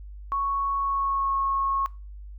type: tone with pitch glide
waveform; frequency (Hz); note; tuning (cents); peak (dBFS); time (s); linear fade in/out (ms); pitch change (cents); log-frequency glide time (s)
sine; 1108.7 to 1094.1; C#6 to C#6; 0 to -23; -23; 0.32-1.86; 0; -23; 0.78-1.35
effects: noise-tail reverb RT60 0.3 s tail -21 dB re dry + added 50 Hz sine -38 dBFS peak until 2.38 s